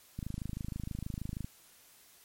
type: click train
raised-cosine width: 5 ms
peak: -25 dBFS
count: 34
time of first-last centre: 0.19-1.445 s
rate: 26.3 Hz
effects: white hiss -60 dBFS RMS until 2.24 s + MP3 64 kbps